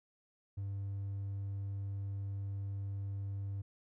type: tone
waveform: triangle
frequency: 99 Hz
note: G2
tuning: 18 cents sharp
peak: -34 dBFS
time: 0.57-3.62 s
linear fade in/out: 10 ms
effects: tanh soft clip ceiling -31 dBFS